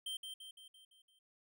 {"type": "tone with echo", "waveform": "square", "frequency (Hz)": 3136, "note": "G7", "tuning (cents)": 0, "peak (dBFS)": -40, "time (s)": [0.06, 0.17], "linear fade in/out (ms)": 5, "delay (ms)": 170, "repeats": 6, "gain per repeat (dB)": -5, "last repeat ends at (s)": 1.19, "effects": []}